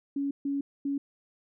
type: tone bursts at uneven times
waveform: sine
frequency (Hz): 280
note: C#4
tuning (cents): +18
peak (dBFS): -27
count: 3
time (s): 0.16-0.31 / 0.45-0.61 / 0.85-0.98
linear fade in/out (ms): 5
effects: none